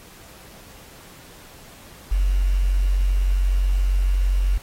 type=tone with quantisation; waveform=sine; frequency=46.25 Hz; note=F#1; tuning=in tune; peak=-16 dBFS; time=2.11-4.58 s; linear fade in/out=10 ms; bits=7; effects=pink hiss -46 dBFS RMS until 4.62 s + AAC 48 kbps